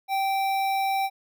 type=tone with notch filter; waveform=square; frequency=779 Hz; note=G5; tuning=11 cents flat; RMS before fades=-25 dBFS; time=0.08-1.1 s; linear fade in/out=50 ms; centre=7400 Hz; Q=1.1; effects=none